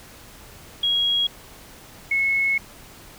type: tone pair in turn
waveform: sine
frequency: 3300 / 2188 Hz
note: G#7 / C#7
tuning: -12 / -23 cents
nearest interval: perfect fifth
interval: 711 cents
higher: first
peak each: -18 dBFS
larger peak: neither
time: 0.83-1.27 / 2.11-2.58 s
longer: second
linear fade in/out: 5 ms
effects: pink hiss -45 dBFS RMS until 3.18 s